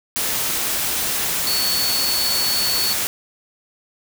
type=tone in noise; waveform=sine; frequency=4435 Hz; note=C#8; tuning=in tune; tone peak=-20 dBFS; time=1.47-2.93 s; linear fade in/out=0 ms; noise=white; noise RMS=-22 dBFS; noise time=0.16-3.07 s; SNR=-1 dB; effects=none